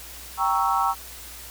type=chord; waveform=sine; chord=G diminished seventh; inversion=none; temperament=equal; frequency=784 / 932.3 / 1108.7 / 1318.5 Hz; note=G5 / Bb5 / Db6 / Fb6; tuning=0 / 0 / 0 / 0 cents; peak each=-25 dBFS; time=0.37-0.95 s; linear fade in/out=50 ms; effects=added 60 Hz sine -46 dBFS peak until 1.5 s + white hiss -41 dBFS RMS until 1.5 s